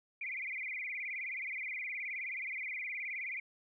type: tone with vibrato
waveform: sine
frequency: 2217 Hz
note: C#7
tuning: in tune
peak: -37 dBFS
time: 0.21-3.4 s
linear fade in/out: 5 ms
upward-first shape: sine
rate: 19 Hz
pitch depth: 170 cents each way
effects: none